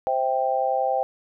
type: chord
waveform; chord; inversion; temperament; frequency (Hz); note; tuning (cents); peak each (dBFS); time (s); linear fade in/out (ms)
sine; C major; none; just; 523.3 / 654.1 / 784.9; C5 / E5 / G5; 0 / -14 / +2; -25 / -27 / -23; 0.07-1.03; 0
effects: none